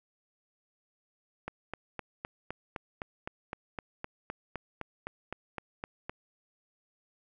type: click train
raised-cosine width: 0.5 ms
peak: -21 dBFS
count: 19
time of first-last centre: 1.48-6.095 s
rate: 3.9 Hz
effects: none